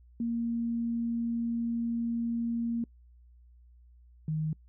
sine tone pair in turn, 233.1 / 155.58 Hz, A#3 / D#3, 0 / 0 cents, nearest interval perfect fifth, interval 700 cents, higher first, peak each -28 dBFS, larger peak neither, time 0.2-2.84 / 4.28-4.53 s, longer first, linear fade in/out 2 ms, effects noise-tail reverb RT60 0.1 s tail -26 dB re dry + added 60 Hz sine -54 dBFS peak until 4.68 s

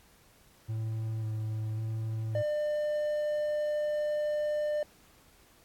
triangle tone with vibrato, 110 Hz, A2, in tune, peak -29 dBFS, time 0.68-2.43 s, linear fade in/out 20 ms, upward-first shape square, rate 0.91 Hz, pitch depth 15 cents each way
triangle tone, 599 Hz, D5, 34 cents sharp, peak -26 dBFS, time 2.35-4.83 s, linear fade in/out 2 ms
effects pink hiss -61 dBFS RMS until 5.64 s + AAC 64 kbps

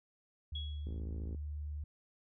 sine tone with pitch glide, 74.8 to 74.28 Hz, D2 to D2, +32 to +20 cents, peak -38 dBFS, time 0.52-1.84 s, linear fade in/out 5 ms, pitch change -12 cents, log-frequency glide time 0.72-0.87 s
sine tone with exponential decay, 3335 Hz, G#7, 7 cents sharp, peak -39 dBFS, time 0.55-1 s, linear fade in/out 5 ms, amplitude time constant 96 ms
click train, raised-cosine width 3 ms, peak -34 dBFS, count 27, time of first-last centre 0.87-1.347 s, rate 54.5 Hz
effects none

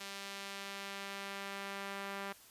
sawtooth tone with band-pass filter sweep, 197.7 Hz, G3, 15 cents sharp, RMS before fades -44 dBFS, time 0-2.33 s, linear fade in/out 10 ms, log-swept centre 4000 to 1600 Hz, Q 0.73, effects white hiss -59 dBFS RMS until 2.5 s + resampled to 32000 Hz

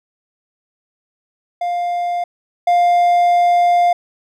triangle tone pair in turn, 702 / 702 Hz, F5 / F5, +9 / +9 cents, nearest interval unison, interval 0 cents, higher neither, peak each -15 / -8 dBFS, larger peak second, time 1.61-2.24 / 2.67-3.93 s, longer second, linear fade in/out 5 ms, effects none

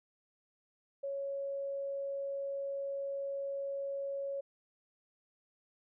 sine tone, 554.4 Hz, C#5, in tune, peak -35 dBFS, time 1.03-4.41 s, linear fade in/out 10 ms, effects none

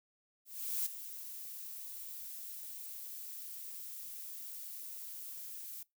violet noise with ADSR envelope, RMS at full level -34 dBFS, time 0.45-5.83 s, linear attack 410 ms, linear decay 9 ms, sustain -12 dB, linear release 5 ms, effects noise-tail reverb RT60 0.2 s tail -23 dB re dry

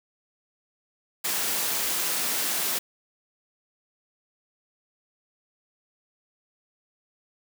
white high-pass noise, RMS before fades -27 dBFS, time 1.24-2.79 s, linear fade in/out 10 ms, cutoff 180 Hz, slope 12 dB/octave, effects none

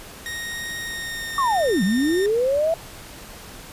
sawtooth tone with pitch glide, 1864.7 to 1822.1 Hz, A#6 to A#6, 0 to -40 cents, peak -25 dBFS, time 0.26-2.26 s, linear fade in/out 0 ms, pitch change -40 cents, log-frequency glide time 0.81-1.51 s
sine linear two-way sweep, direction down then up, 1153 to 174.61 to 671 Hz, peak -17 dBFS, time 1.38-2.74 s, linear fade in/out 2 ms, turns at 1.83 s
effects pink hiss -40 dBFS RMS until 3.72 s + resampled to 32000 Hz

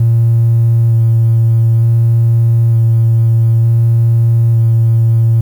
triangle tone with vibrato, 114.9 Hz, A#2, 25 cents flat, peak -3 dBFS, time 0-5.41 s, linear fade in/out 5 ms, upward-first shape square, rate 0.55 Hz, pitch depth 10 cents each way, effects tanh soft clip ceiling -3 dBFS + 7-bit

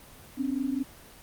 sine tone pair together, 258.7 / 283.4 Hz, C4 / C#4, -19 / +38 cents, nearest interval major second, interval 157 cents, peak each -29 / -30 dBFS, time 0.37-0.84 s, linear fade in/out 20 ms, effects pink hiss -50 dBFS RMS until 1.22 s + Opus 24 kbps

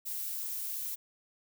violet noise, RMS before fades -37 dBFS, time 0.05-0.96 s, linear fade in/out 20 ms, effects none

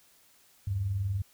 sine tone pair together, 78.58 / 99 Hz, D#2 / G2, +18 / +18 cents, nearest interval major third, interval 400 cents, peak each -38 / -28 dBFS, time 0.67-1.22 s, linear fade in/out 5 ms, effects white hiss -62 dBFS RMS until 1.33 s

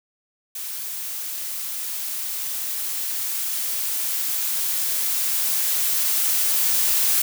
blue noise with level ramp, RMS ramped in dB -31 to -19 dBFS, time 0.55-7.22 s, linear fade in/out 5 ms, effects none

